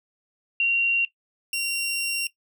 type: tone pair in turn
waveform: sine / sawtooth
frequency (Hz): 2756 / 2756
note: F7 / F7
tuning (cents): -24 / -24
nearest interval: unison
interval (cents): 0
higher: neither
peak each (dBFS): -18 / -21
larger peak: first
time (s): 0.6-1.05 / 1.53-2.27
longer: second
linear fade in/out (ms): 2
effects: noise-tail reverb RT60 0.1 s tail -17 dB re dry